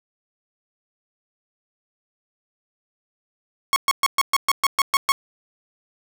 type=tone bursts; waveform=sawtooth; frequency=1098 Hz; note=C#6; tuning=17 cents flat; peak=-11 dBFS; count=10; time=3.73-5.12 s; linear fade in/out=0 ms; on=31 ms; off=120 ms; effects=none